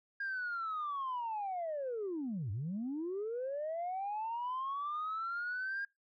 sine linear two-way sweep, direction down then up, 1624 to 92 to 1624 Hz, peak -34 dBFS, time 0.2-5.85 s, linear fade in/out 5 ms, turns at 2.51 s, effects noise-tail reverb RT60 0.2 s tail -23 dB re dry + tanh soft clip ceiling -32 dBFS

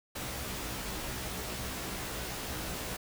pink noise with comb filter, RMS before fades -38 dBFS, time 0.15-2.97 s, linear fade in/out 10 ms, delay 16 ms, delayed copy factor +0.8, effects none

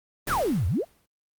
sine exponential two-way sweep, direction down then up, 1991 to 76.8 to 755 Hz, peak -22 dBFS, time 0.27-0.85 s, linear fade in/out 50 ms, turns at 0.67 s
pink noise with exponential decay, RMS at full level -28 dBFS, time 0.27-1.06 s, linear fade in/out 5 ms, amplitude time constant 170 ms
effects Opus 24 kbps

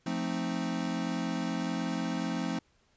square chord, F dominant seventh, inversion none, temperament equal, 174.61 / 220 / 261.6 / 311.1 Hz, F3 / A3 / C4 / Eb4, 0 / 0 / 0 / 0 cents, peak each -36 / -37 / -36 / -39 dBFS, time 0.06-2.59 s, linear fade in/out 5 ms, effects pink hiss -69 dBFS RMS until 2.96 s + resampled to 16000 Hz

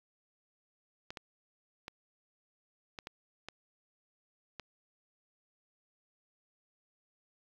clicks, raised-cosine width 0.2 ms, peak -24 dBFS, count 7, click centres 1.105 / 1.172 / 1.881 / 2.988 / 3.071 / 3.486 / 4.597 s, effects low-pass 5000 Hz 12 dB/octave + 9-bit

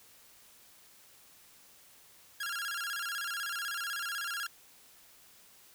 sawtooth tone with vibrato, 1509 Hz, F#6, 34 cents sharp, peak -31 dBFS, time 2.4-4.47 s, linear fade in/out 5 ms, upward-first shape square, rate 16 Hz, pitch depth 150 cents each way, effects white hiss -59 dBFS RMS until 5.74 s

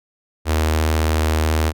sawtooth tone with notch filter, 78.5 Hz, D#2, 16 cents sharp, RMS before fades -18 dBFS, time 0.45-1.73 s, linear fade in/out 50 ms, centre 160 Hz, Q 1.1, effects none

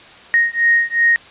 sine beating tone pair, 1864.7 / 1867.4 Hz, A#6 / A#6, 0 / +3 cents, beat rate 2.7 Hz, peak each -15 dBFS, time 0.34-1.16 s, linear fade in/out 0 ms, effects white hiss -41 dBFS RMS until 1.3 s + resampled to 8000 Hz

